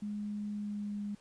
sine tone with pitch glide, 207.7 to 205.2 Hz, G#3 to G#3, 0 to -21 cents, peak -35 dBFS, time 0.02-1.15 s, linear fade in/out 5 ms, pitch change -21 cents, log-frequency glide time 0.5-1.03 s, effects pink hiss -64 dBFS RMS until 1.2 s + resampled to 22050 Hz

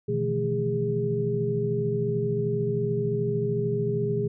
sine tone cluster, 123.7 / 153 / 166.4 / 216.2 / 409.8 Hz, B2 / D#3 / E3 / A3 / G#4, +3 / -29 / +17 / -30 / -23 cents, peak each -29 / -33 / -33 / -34 / -26 dBFS, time 0.08-4.28 s, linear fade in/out 10 ms, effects none

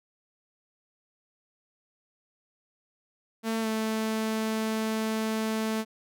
sawtooth tone with pitch glide, 224.4 to 219.9 Hz, A3 to A3, +34 to -1 cents, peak -23 dBFS, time 3.43-5.85 s, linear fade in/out 50 ms, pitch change -35 cents, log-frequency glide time 3.61-3.67 s, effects none

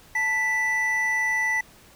triangle tone pair together, 880 / 1975.5 Hz, A5 / B6, 0 / 0 cents, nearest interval octave + major second, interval 1400 cents, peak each -29 / -20 dBFS, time 0.15-1.61 s, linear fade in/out 5 ms, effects pink hiss -52 dBFS RMS until 1.95 s

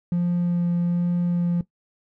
triangle tone with vibrato, 174.2 Hz, F3, 4 cents flat, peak -16 dBFS, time 0.12-1.61 s, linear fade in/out 2 ms, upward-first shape sine, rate 1.2 Hz, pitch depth 8 cents each way, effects noise-tail reverb RT60 0.1 s tail -18 dB re dry + tanh soft clip ceiling -15 dBFS

